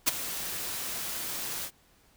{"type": "noise with ADSR envelope", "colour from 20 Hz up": "white", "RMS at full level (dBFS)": -21, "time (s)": [0.06, 1.71], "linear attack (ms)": 23, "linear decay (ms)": 14, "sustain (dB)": -14, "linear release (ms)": 69, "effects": ["pink hiss -63 dBFS RMS until 2.16 s"]}